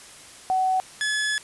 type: tone pair in turn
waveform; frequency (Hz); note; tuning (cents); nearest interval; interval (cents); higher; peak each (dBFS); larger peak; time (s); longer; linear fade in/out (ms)
sine / sawtooth; 751 / 1708.5; F#5 / G#6; +26 / +49; octave + major second; 1423; second; -19; neither; 0.5-0.8 / 1.01-1.38; second; 0
effects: white hiss -45 dBFS RMS until 1.43 s + resampled to 24000 Hz